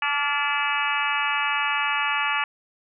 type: harmonic tone with a mistuned harmonic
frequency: 289.2 Hz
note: D4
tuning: 27 cents flat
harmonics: 3 / 4 / 5 / 6 / 7 / 8 / 9 / 10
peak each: -29 / -28 / -30 / -29 / -34 / -30 / -29 / -32 dBFS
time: 0.02-2.44 s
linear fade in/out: 2 ms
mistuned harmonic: 5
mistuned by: -53 cents
effects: none